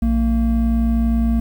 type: tone pair together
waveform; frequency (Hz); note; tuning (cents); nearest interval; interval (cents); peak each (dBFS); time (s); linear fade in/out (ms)
triangle; 58.82 / 228.6; A#1 / A#3; +16 / -34; 2 octaves; 2350; -15; 0.02-1.4; 5
effects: 8-bit